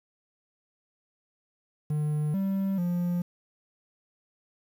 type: tone with pitch steps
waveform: triangle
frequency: 150.6 / 194.3 / 175.5 Hz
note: D3 / G3 / F3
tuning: +44 / -15 / +9 cents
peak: -23 dBFS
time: 1.9-3.22 s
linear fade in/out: 5 ms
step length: 440 ms
effects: 9-bit